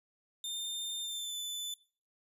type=tone with pitch glide; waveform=sawtooth; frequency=3612 to 3507 Hz; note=A7 to A7; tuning=+45 to -6 cents; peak=-34 dBFS; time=0.44-1.74 s; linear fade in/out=2 ms; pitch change=-51 cents; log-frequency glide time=1.02-1.36 s; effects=noise-tail reverb RT60 0.4 s tail -19 dB re dry + resampled to 32000 Hz